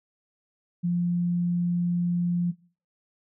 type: tone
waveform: sine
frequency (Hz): 174.61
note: F3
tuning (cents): 0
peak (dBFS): -22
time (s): 0.83-2.52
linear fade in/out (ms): 20
effects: noise-tail reverb RT60 0.4 s tail -20 dB re dry